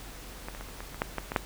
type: clicks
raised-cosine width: 0.5 ms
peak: -22 / -26 / -25 / -30 / -24 / -28 / -11 / -15 / -17 / -8 dBFS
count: 10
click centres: 0.485 / 0.549 / 0.61 / 0.687 / 0.805 / 0.945 / 1.019 / 1.183 / 1.319 / 1.362 s
effects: added 46 Hz sine -45 dBFS peak until 1.45 s + pink hiss -46 dBFS RMS until 1.45 s